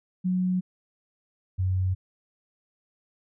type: tone pair in turn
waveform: sine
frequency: 183.3 / 93.09 Hz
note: F#3 / F#2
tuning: -16 / +11 cents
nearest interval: octave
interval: 1173 cents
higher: first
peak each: -22 dBFS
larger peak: neither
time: 0.24-0.61 / 1.58-1.95 s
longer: neither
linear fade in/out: 20 ms
effects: none